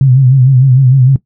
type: tone with vibrato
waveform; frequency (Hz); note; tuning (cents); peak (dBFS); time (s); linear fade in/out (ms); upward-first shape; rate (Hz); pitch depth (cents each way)
sine; 130.81; C3; 0; -3; 0.01-1.16; 2; sine; 6.6; 85
effects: noise-tail reverb RT60 0.1 s tail -17 dB re dry